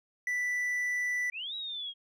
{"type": "tone", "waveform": "triangle", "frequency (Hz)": 1975.5, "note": "B6", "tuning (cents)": 0, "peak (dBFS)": -27, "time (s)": [0.27, 1.3], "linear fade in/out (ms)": 2}
{"type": "linear two-way sweep", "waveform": "sine", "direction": "up then down", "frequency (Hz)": [2305, 3884, 3235], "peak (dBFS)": -35, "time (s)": [1.32, 1.94], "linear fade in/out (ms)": 50, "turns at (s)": 1.55}
{"effects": []}